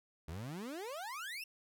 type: exponential sweep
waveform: 30% pulse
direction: up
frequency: 73.42 to 2794 Hz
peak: -39 dBFS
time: 0.28-1.44 s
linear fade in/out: 5 ms
effects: none